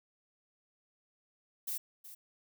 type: noise with echo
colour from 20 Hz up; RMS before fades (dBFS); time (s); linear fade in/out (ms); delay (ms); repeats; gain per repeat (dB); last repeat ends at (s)
violet; -37; 1.67-1.78; 10; 370; 1; -13; 2.15
effects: none